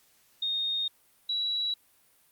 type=tone pair in turn; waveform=sine; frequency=3697 / 3907 Hz; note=A#7 / B7; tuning=-15 / -19 cents; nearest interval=minor second; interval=96 cents; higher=second; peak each=-27 dBFS; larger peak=neither; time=0.42-0.88 / 1.29-1.74 s; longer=first; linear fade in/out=5 ms; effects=white hiss -64 dBFS RMS until 2.31 s + Opus 48 kbps